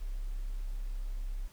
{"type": "tone", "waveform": "sine", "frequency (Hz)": 33.47, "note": "C1", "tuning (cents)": 40, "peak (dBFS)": -33, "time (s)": [0, 1.48], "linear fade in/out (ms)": 20, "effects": ["pink hiss -60 dBFS RMS until 1.52 s"]}